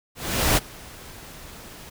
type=noise with ADSR envelope; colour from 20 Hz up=pink; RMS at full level=-18 dBFS; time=0.15-1.9 s; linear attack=420 ms; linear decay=25 ms; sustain=-24 dB; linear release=10 ms; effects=none